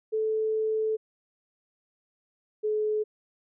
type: tone pair in turn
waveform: sine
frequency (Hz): 436.8 / 427.3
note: A4 / G#4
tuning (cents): -13 / +49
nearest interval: unison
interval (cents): 38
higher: first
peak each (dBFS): -24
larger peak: neither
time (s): 0.12-0.97 / 2.63-3.04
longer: first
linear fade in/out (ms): 20
effects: none